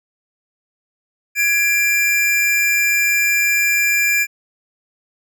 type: tone pair together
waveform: square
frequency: 1674.1 / 2371 Hz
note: G#6 / D7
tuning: +13 / +16 cents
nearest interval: tritone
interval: 603 cents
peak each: -23 / -15 dBFS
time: 1.35-4.27 s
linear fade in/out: 50 ms
effects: none